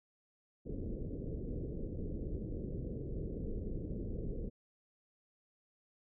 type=low-pass noise; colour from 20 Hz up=pink; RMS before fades=-40 dBFS; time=0.65-4.5 s; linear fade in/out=20 ms; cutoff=500 Hz; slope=48 dB/octave; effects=none